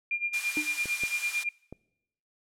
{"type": "tone with tremolo", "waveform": "sine", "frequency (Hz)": 2400, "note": "D7", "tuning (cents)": 37, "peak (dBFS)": -25, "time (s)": [0.11, 1.49], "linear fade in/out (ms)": 2, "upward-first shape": "sine", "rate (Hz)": 8.9, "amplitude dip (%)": 85}
{"type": "high-pass noise", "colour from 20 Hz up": "white", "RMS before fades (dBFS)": -36, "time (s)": [0.33, 1.44], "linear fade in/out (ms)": 10, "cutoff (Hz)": 1300, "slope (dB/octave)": 12}
{"type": "tone with exponential decay", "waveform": "triangle", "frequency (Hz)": 302.5, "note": "D#4", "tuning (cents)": -49, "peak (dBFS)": -25, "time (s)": [0.57, 0.75], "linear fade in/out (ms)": 1, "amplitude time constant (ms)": 37}
{"type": "clicks", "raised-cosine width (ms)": 2, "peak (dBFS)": -27, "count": 3, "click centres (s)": [0.857, 1.036, 1.726]}
{"effects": ["noise-tail reverb RT60 0.9 s tail -25 dB re dry", "low-pass 10000 Hz 12 dB/octave"]}